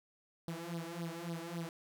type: tone with flanger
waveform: sawtooth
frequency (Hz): 168.4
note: E3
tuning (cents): +37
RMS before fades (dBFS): -42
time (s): 0.48-1.69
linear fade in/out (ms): 0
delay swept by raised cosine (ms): 0.2 to 3.7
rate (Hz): 3.6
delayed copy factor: +0.9
effects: none